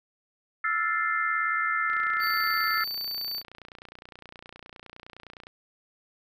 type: chord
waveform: sine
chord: F major seventh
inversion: third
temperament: equal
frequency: 1318.5 / 1396.9 / 1760 / 2093 Hz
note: E6 / F6 / A6 / C7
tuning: 0 / 0 / 0 / 0 cents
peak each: -28 / -32 / -29 / -31 dBFS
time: 0.64-2.84 s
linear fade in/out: 5 ms
type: click train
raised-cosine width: 0.3 ms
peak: -28 dBFS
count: 107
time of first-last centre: 1.9-5.469 s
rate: 29.7 Hz
type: tone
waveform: square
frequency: 4562 Hz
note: C#8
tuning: 49 cents sharp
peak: -31 dBFS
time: 2.19-3.43 s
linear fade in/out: 50 ms
effects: none